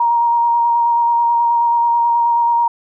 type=tone with vibrato; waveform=sine; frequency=940 Hz; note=A#5; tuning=14 cents sharp; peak=-11 dBFS; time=0-2.68 s; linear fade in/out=5 ms; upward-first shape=square; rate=9.3 Hz; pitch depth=11 cents each way; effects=none